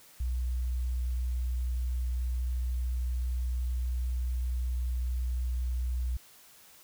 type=tone; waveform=sine; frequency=61.74 Hz; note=B1; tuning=in tune; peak=-28 dBFS; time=0.2-6.17 s; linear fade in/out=5 ms; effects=white hiss -56 dBFS RMS until 6.83 s